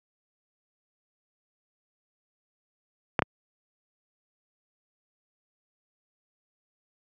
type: clicks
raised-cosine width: 0.5 ms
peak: -5 dBFS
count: 2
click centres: 3.192 / 3.222 s
effects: high-pass 100 Hz 12 dB/octave